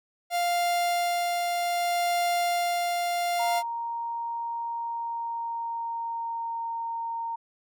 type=tone with tremolo; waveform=45% pulse; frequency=698.5 Hz; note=F5; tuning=in tune; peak=-23 dBFS; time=0.3-3.63 s; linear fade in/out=50 ms; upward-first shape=sine; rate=0.64 Hz; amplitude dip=25%
type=tone with pitch glide; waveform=sine; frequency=932 to 921.8 Hz; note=A#5 to A#5; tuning=-1 to -20 cents; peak=-29 dBFS; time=3.39-7.36 s; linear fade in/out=10 ms; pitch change=-19 cents; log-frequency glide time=4.73-6.67 s
effects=none